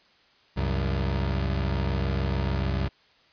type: tone pair together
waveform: 25% pulse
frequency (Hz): 67 / 93.64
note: C2 / F#2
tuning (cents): +42 / +21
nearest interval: tritone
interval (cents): 579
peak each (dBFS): -22 / -26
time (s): 0.56-2.89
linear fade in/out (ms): 20
effects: white hiss -60 dBFS RMS until 3.32 s + resampled to 11025 Hz